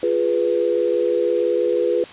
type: chord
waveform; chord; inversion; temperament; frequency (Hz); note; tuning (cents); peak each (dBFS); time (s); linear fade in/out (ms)
sine; F diminished; none; equal; 349.2 / 415.3 / 493.9; F4 / Ab4 / Cb5; 0 / 0 / 0; -22 / -22 / -19; 0.03-2.04; 2
effects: white hiss -39 dBFS RMS until 2.12 s + resampled to 8000 Hz